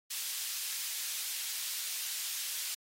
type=high-pass noise; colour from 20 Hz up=pink; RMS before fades=-38 dBFS; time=0.1-2.75 s; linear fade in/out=10 ms; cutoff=3500 Hz; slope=12 dB/octave; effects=AAC 48 kbps